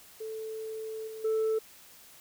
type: tone with level steps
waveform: sine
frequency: 440 Hz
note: A4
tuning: in tune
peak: -35 / -39 / -23 dBFS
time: 0.2-1.59 s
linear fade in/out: 10 ms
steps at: 1.07 / 1.24 s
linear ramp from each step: 10 ms
effects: tanh soft clip ceiling -24 dBFS + white hiss -54 dBFS RMS until 2.2 s